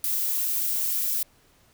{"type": "noise with ADSR envelope", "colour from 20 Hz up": "violet", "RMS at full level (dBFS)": -20, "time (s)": [0.04, 1.23], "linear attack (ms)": 3, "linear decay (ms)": 4, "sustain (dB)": -6, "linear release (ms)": 4, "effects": ["pink hiss -60 dBFS RMS until 1.73 s"]}